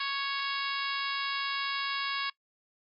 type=harmonic tone; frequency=554.4 Hz; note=C#5; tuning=in tune; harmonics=2 / 3 / 4 / 5 / 6 / 7 / 8 / 9; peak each=-35 / -37 / -38 / -39 / -40 / -40 / -41 / -42 dBFS; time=0-2.3 s; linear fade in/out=5 ms; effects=noise-tail reverb RT60 0.1 s tail -22 dB re dry + Opus 24 kbps